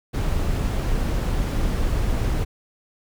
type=noise; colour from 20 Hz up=brown; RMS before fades=-22 dBFS; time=0.13-2.45 s; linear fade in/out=20 ms; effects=none